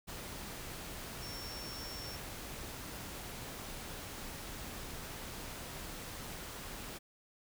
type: tone in noise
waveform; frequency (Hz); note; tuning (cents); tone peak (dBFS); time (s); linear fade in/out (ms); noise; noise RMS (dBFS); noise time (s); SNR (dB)
sine; 5450; F8; -43; -46; 1.21-2.17; 20; pink; -45; 0.07-6.99; -4
effects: none